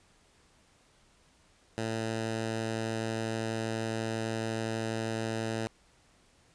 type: tone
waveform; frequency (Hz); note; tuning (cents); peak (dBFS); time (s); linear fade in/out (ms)
10% pulse; 112.1; A2; +33; -23; 1.78-5.67; 0
effects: pink hiss -64 dBFS RMS until 6.54 s + resampled to 22050 Hz